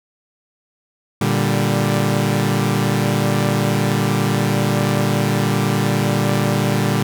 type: chord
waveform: sawtooth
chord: G minor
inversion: first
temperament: equal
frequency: 116.54 / 146.83 / 196 Hz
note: Bb2 / D3 / G3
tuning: 0 / 0 / 0 cents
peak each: -16 dBFS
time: 1.21-7.03 s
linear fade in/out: 5 ms
effects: none